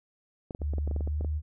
clicks, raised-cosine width 2 ms, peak -24 dBFS, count 12, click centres 0.508 / 0.549 / 0.618 / 0.736 / 0.783 / 0.876 / 0.912 / 0.963 / 1.008 / 1.075 / 1.21 / 1.247 s
sine tone with pitch glide, 73.42 to 76.01 Hz, D2 to D#2, 0 to -40 cents, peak -27 dBFS, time 0.59-1.42 s, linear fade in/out 50 ms, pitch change +60 cents, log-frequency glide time 0.91-1.25 s
effects none

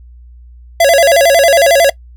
square tone with vibrato, 611 Hz, D#5, 32 cents flat, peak -6 dBFS, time 0.8-1.9 s, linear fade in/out 5 ms, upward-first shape square, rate 11 Hz, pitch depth 170 cents each way, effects noise-tail reverb RT60 0.1 s tail -22 dB re dry + added 60 Hz sine -34 dBFS peak until 2.16 s

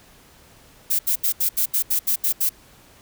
violet noise bursts, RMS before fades -20 dBFS, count 10, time 0.9-2.494 s, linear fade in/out 10 ms, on 91 ms, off 76 ms, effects pink hiss -51 dBFS RMS until 3.01 s

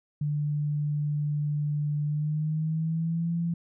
sine tone with pitch glide, 147.9 to 168.91 Hz, D3 to E3, +13 to +43 cents, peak -25 dBFS, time 0.21-3.54 s, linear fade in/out 5 ms, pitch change +230 cents, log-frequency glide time 2.05-3.32 s, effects none

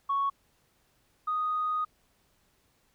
sine tone pair in turn, 1110 / 1243 Hz, C#6 / D#6, +2 / -2 cents, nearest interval major second, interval 196 cents, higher second, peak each -24 / -26 dBFS, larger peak first, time 0.09-0.3 / 1.27-1.85 s, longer second, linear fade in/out 10 ms, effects tanh soft clip ceiling -21 dBFS + pink hiss -69 dBFS RMS until 2.94 s

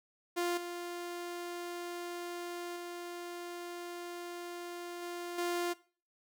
sawtooth tone with level steps, 349.2 Hz, F4, in tune, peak -27 / -35 / -37 / -35 / -28 dBFS, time 0.36-5.74 s, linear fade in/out 20 ms, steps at 0.57 / 2.76 / 5.02 / 5.38 s, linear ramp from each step 5 ms, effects noise-tail reverb RT60 0.4 s tail -19 dB re dry

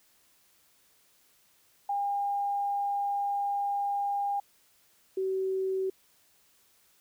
sine tone pair in turn, 806 / 380.4 Hz, G5 / F#4, +48 / +48 cents, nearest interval octave + minor second, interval 1300 cents, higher first, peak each -27 dBFS, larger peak neither, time 1.89-4.4 / 5.17-5.9 s, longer first, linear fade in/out 5 ms, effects white hiss -65 dBFS RMS until 7 s

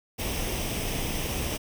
pink noise with comb filter, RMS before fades -30 dBFS, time 0.18-1.58 s, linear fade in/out 20 ms, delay 0.35 ms, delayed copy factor +0.55, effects none

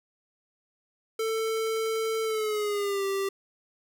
square tone with pitch glide, 444.8 to 391.7 Hz, A4 to G4, +19 to -1 cents, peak -27 dBFS, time 1.19-3.29 s, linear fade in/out 5 ms, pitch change -220 cents, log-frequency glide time 2.23-3.05 s, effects none

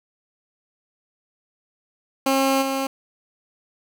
15% pulse tone with level steps, 269.5 Hz, C#4, 49 cents flat, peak -11 / -16 dBFS, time 2.26-2.87 s, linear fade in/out 5 ms, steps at 2.61 s, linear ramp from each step 20 ms, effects none

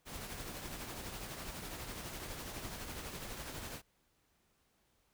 pink noise with tremolo, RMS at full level -43 dBFS, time 0.05-3.82 s, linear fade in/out 50 ms, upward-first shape triangle, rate 12 Hz, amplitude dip 45%, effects pink hiss -75 dBFS RMS until 5.13 s

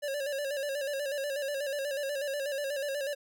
square tone with vibrato, 563 Hz, C#5, 27 cents sharp, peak -32 dBFS, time 0.02-3.15 s, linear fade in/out 20 ms, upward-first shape square, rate 8.2 Hz, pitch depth 63 cents each way, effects none

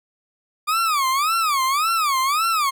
40% pulse tone with vibrato, 1190 Hz, D6, 22 cents sharp, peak -17 dBFS, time 0.67-2.71 s, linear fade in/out 20 ms, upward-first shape sine, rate 1.8 Hz, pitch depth 230 cents each way, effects none

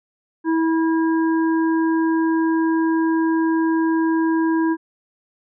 harmonic tone, 324.9 Hz, E4, 25 cents flat, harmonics 1 / 3 / 5, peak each -16 / -26 / -30 dBFS, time 0.44-4.77 s, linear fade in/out 50 ms, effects none

